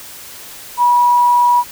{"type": "tone", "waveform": "sine", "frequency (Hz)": 970, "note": "B5", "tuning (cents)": -31, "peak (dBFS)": -8, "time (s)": [0.77, 1.64], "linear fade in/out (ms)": 50, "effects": ["white hiss -34 dBFS RMS until 1.71 s"]}